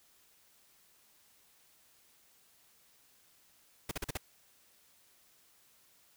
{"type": "noise bursts", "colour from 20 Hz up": "pink", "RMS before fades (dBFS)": -36, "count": 5, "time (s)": [3.89, 4.173], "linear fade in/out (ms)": 5, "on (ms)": 23, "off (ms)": 42, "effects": ["white hiss -66 dBFS RMS until 6.16 s"]}